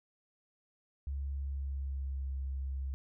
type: tone with pitch glide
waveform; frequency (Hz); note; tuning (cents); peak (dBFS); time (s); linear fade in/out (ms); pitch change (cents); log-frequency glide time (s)
sine; 69.3 to 67.21; C#2 to C2; 0 to +47; -34; 1.07-2.94; 0; -53; 1.33-2.3
effects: none